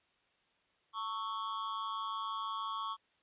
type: tone with amplitude modulation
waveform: square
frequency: 1108.7 Hz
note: C#6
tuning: in tune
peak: -33 dBFS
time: 0.93-2.97 s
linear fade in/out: 50 ms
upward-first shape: sine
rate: 206 Hz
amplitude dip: 85%
effects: white hiss -73 dBFS RMS until 3.22 s + resampled to 8000 Hz